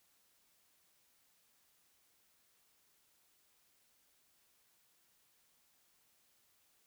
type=silence; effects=white hiss -73 dBFS RMS until 6.86 s